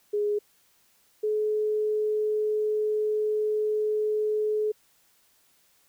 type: tone pair in turn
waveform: sine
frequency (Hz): 415.3 / 426.7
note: G#4 / G#4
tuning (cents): 0 / +47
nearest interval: unison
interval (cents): 47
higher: second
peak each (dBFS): -23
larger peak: neither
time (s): 0.13-0.39 / 1.23-4.72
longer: second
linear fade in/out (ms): 10
effects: white hiss -64 dBFS RMS until 5.88 s